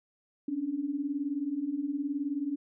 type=beating tone pair; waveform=sine; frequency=271.2 / 290.2 Hz; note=C#4 / D4; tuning=-38 / -21 cents; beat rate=19 Hz; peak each=-35 / -31 dBFS; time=0.48-2.56 s; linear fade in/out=5 ms; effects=none